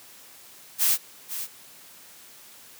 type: noise with echo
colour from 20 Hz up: blue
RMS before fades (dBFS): -21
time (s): 0.78-0.98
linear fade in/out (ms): 50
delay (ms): 500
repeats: 1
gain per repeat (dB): -11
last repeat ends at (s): 1.48
effects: white hiss -49 dBFS RMS until 2.79 s + high-pass 100 Hz 12 dB/octave